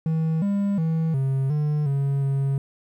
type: tone with pitch steps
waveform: triangle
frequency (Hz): 160.5 / 200.7 / 161.8 / 134.5 / 149.7 / 138.8 / 137.3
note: E3 / G3 / E3 / C3 / D3 / C#3 / C#3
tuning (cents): -46 / +41 / -32 / +48 / +33 / +3 / -16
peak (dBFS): -18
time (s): 0.06-2.58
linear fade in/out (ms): 2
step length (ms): 360
effects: 10-bit